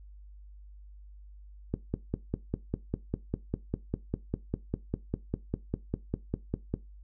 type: click train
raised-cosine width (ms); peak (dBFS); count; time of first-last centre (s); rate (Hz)
3; -16; 26; 1.74-6.74; 5
effects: noise-tail reverb RT60 0.2 s tail -17 dB re dry + added 50 Hz sine -47 dBFS peak until 7.03 s